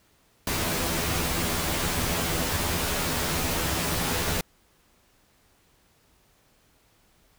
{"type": "noise with comb filter", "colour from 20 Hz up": "pink", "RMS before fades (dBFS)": -27, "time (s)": [0.47, 4.41], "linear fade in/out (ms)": 2, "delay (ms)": 12, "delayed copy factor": 0.8, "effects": ["pink hiss -63 dBFS RMS until 7.38 s"]}